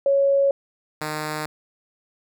sine / 5% pulse tone pair in turn, 554.4 / 153.25 Hz, C#5 / D#3, 0 / -26 cents, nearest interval octave + minor seventh, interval 2226 cents, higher first, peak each -15 dBFS, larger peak neither, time 0.06-0.51 / 1.01-1.46 s, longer neither, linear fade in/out 2 ms, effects none

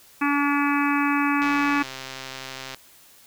harmonic tone, 286.2 Hz, D4, 45 cents flat, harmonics 1 / 3 / 4 / 5 / 6 / 7 / 8 / 9, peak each -22 / -29 / -26 / -30 / -30 / -35 / -32 / -31 dBFS, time 0.21-1.83 s, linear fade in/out 10 ms
click train, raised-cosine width 0.2 ms, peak -17 dBFS, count 176, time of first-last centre 1.42-2.746 s, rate 132 Hz
effects white hiss -52 dBFS RMS until 3.26 s

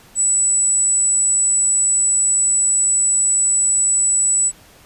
sine tone, 7902 Hz, B8, in tune, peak -13 dBFS, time 0.15-4.52 s, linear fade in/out 50 ms, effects pink hiss -47 dBFS RMS until 4.85 s + resampled to 32000 Hz

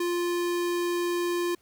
square tone, 349.2 Hz, F4, in tune, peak -26 dBFS, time 0-1.55 s, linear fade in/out 5 ms, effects pink hiss -65 dBFS RMS until 1.61 s

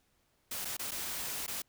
white noise with dropouts, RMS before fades -38 dBFS, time 0.51-1.62 s, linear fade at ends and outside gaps 5 ms, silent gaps 0.648-0.652 / 0.769-0.793 / 0.91-0.916 / 1.465-1.478 s, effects pink hiss -73 dBFS RMS until 1.68 s

